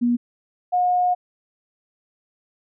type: tone pair in turn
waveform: sine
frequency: 240.5 / 720.7 Hz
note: B3 / F#5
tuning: -46 / -46 cents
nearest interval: octave + perfect fifth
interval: 1900 cents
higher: second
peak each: -16 dBFS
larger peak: neither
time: 0.01-0.17 / 0.72-1.15 s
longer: second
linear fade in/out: 20 ms
effects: none